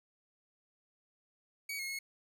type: tone with pitch steps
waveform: sawtooth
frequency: 2257 / 2159 / 2176 Hz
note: C#7 / C#7 / C#7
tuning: +31 / -46 / -33 cents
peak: -34 dBFS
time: 1.69-1.99 s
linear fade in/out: 5 ms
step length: 100 ms
effects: none